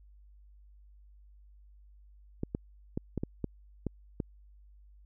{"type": "clicks", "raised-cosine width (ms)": 3, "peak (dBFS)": -19, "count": 8, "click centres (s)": [2.434, 2.549, 2.975, 3.177, 3.235, 3.443, 3.867, 4.202], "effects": ["added 50 Hz sine -54 dBFS peak until 5.05 s"]}